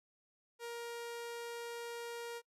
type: tone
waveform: sawtooth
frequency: 470.3 Hz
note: A#4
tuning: 15 cents sharp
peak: -38 dBFS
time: 0.59-2.42 s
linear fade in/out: 50 ms
effects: noise-tail reverb RT60 0.1 s tail -26 dB re dry + resampled to 32000 Hz